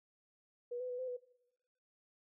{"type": "tone with pitch steps", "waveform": "sine", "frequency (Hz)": [484.7, 503, 494.2, 513, 494.3], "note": ["B4", "B4", "B4", "C5", "B4"], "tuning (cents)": [-32, 32, 1, -34, 1], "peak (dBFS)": -38, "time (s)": [0.71, 1.17], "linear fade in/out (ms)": 10, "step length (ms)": 92, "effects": ["noise-tail reverb RT60 1.0 s tail -22 dB re dry"]}